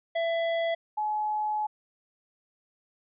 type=tone pair in turn; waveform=square / sine; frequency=667 / 849.9 Hz; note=E5 / G#5; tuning=+20 / +40 cents; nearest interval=major third; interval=420 cents; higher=second; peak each=-26 dBFS; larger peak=neither; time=0.15-0.75 / 0.97-1.67 s; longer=second; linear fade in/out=10 ms; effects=resampled to 8000 Hz